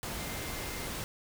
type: tone in noise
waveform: sine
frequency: 2096 Hz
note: C7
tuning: 2 cents sharp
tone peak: -48 dBFS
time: 0.19-0.87 s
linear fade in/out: 0 ms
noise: pink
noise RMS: -38 dBFS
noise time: 0.03-1.04 s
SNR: -13 dB
effects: none